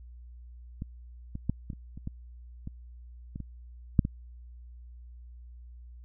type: clicks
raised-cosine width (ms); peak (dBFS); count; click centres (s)
5; -23 / -24 / -14 / -24 / -30 / -30 / -22 / -25 / -25 / -26 / -7 / -18; 12; 0.821 / 1.354 / 1.496 / 1.702 / 1.732 / 1.975 / 2.074 / 2.674 / 3.359 / 3.403 / 3.992 / 4.051
effects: added 60 Hz sine -45 dBFS peak until 6.04 s